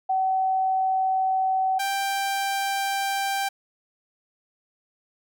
sine / sawtooth tone pair in turn, 759 / 787 Hz, F#5 / G5, +44 / +7 cents, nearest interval minor second, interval 63 cents, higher second, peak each -20 dBFS, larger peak neither, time 0.09-1.79 / 1.79-3.49 s, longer neither, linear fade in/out 10 ms, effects none

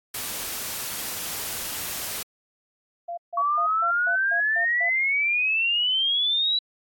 white noise, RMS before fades -31 dBFS, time 0.14-2.23 s, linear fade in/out 5 ms
sine tone bursts, 689 Hz, F5, 24 cents flat, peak -29 dBFS, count 8, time 3.08-4.898 s, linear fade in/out 10 ms, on 96 ms, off 150 ms
sine exponential sweep, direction up, 1118 to 3951 Hz, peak -20 dBFS, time 3.37-6.59 s, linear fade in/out 5 ms
effects AAC 64 kbps

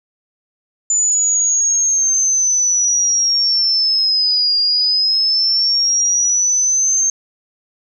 sine linear two-way sweep, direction down then up, 7040 to 4800 to 6370 Hz, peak -12 dBFS, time 0.9-7.1 s, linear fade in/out 2 ms, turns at 4.59 s, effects none

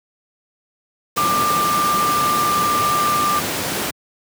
sine tone in noise, 1189 Hz, D6, 21 cents sharp, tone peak -16 dBFS, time 1.17-3.4 s, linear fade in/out 10 ms, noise pink, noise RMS -22 dBFS, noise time 1.16-3.91 s, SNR +3 dB, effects high-pass 150 Hz 12 dB/octave

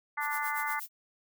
harmonic tone, 293.7 Hz, D4, in tune, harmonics 3 / 4 / 5 / 6 / 7, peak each -35 / -36 / -37 / -40 / -36 dBFS, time 0.17-0.8 s, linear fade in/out 10 ms
violet noise with tremolo, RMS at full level -39 dBFS, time 0.2-0.89 s, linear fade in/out 50 ms, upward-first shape sine, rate 8.3 Hz, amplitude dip 85%
effects none

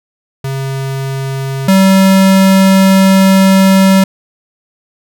square tone pair in turn, 135.1 / 191.93 Hz, C#3 / G3, -44 / -36 cents, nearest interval tritone, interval 608 cents, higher second, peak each -16 / -5 dBFS, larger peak second, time 0.44-1.68 / 1.68-4.04 s, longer second, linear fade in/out 5 ms, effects none

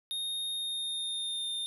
square tone with pitch glide, 3700 to 3628 Hz, A#7 to A#7, -14 to -48 cents, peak -33 dBFS, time 0.11-1.66 s, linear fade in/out 0 ms, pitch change -34 cents, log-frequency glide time 0.54-1.5 s, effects none

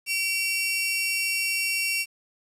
sawtooth tone pair together, 2297 / 2732 Hz, D7 / F7, -39 / -39 cents, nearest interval minor third, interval 300 cents, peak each -26 / -22 dBFS, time 0.06-2.06 s, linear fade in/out 50 ms, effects resampled to 32000 Hz + 9-bit

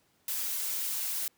blue noise with flanger, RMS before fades -33 dBFS, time 0.28-1.28 s, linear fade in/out 2 ms, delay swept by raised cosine 1.9 to 7.7 ms, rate 3.3 Hz, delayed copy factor +0.5, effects pink hiss -69 dBFS RMS until 1.37 s + high-pass 100 Hz 12 dB/octave

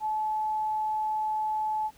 sine tone, 862 Hz, A5, 36 cents flat, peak -26 dBFS, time 0-1.91 s, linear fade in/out 50 ms, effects pink hiss -58 dBFS RMS until 1.97 s

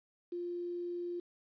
sine tone with quantisation, 349.8 Hz, F4, 3 cents sharp, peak -36 dBFS, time 0.32-1.2 s, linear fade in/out 5 ms, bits 10, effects resampled to 11025 Hz

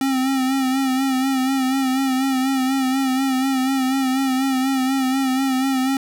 square tone with vibrato, 264.3 Hz, C4, 18 cents sharp, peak -18 dBFS, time 0.01-5.97 s, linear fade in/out 2 ms, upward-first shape sine, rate 4.1 Hz, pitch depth 46 cents each way, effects none

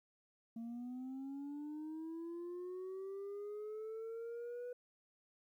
sine linear sweep, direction up, 226.9 to 493.9 Hz, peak -40 dBFS, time 0.56-4.73 s, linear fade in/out 5 ms, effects tanh soft clip ceiling -42 dBFS + 13-bit

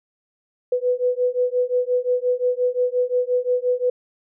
sine beating tone pair, 493.9 / 499.6 Hz, B4 / B4, 0 / +20 cents, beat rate 5.7 Hz, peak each -21 dBFS, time 0.72-3.9 s, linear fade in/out 5 ms, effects none

